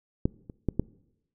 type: clicks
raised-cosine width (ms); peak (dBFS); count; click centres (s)
3; -10 / -27 / -12 / -11; 4; 0.255 / 0.498 / 0.687 / 0.796
effects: noise-tail reverb RT60 0.9 s tail -23 dB re dry